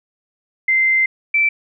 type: tone pair in turn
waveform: sine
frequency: 2080 / 2330 Hz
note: C7 / D7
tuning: -11 / -14 cents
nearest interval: major second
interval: 197 cents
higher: second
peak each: -12 dBFS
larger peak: neither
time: 0.68-1.06 / 1.34-1.49 s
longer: first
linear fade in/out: 5 ms
effects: none